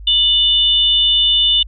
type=tone pair together; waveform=sine; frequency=2952 / 3560 Hz; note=F#7 / A7; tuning=-5 / +20 cents; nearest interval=minor third; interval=325 cents; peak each=-13 dBFS; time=0.07-1.63 s; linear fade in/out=5 ms; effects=added 50 Hz sine -30 dBFS peak until 1.67 s